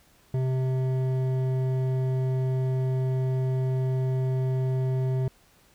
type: tone with hard clipping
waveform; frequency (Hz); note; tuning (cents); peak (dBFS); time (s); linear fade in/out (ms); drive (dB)
triangle; 130.1; C3; -9; -25; 0.34-5.28; 2; 14
effects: pink hiss -60 dBFS RMS until 5.74 s